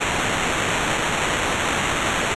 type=noise with sample-and-hold; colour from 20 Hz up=white; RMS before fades=-22 dBFS; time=0-2.35 s; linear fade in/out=20 ms; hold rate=4900 Hz; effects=resampled to 24000 Hz